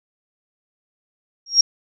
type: tone with exponential growth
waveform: sine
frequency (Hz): 5588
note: F8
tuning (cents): 0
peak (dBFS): -5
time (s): 1.46-1.61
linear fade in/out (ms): 5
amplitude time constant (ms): 31
effects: none